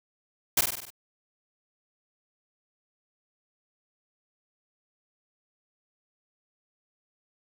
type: noise with echo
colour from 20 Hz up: white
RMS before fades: -22 dBFS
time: 0.57-0.61 s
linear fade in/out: 5 ms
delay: 49 ms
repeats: 6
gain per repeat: -4 dB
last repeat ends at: 0.904 s
effects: none